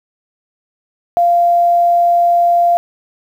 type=tone; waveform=sine; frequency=693 Hz; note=F5; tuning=14 cents flat; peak=-8 dBFS; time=1.17-2.77 s; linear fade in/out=0 ms; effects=7-bit